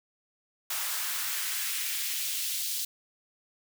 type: noise with high-pass filter sweep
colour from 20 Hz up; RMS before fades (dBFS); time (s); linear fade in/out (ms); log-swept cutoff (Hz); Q
white; -32; 0.7-2.85; 5; 950 to 4000; 1.2
effects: none